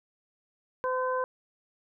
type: harmonic tone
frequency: 511 Hz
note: C5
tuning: 41 cents flat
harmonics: 1 / 2 / 3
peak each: -29 / -30 / -37 dBFS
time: 0.84-1.24 s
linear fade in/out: 0 ms
effects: none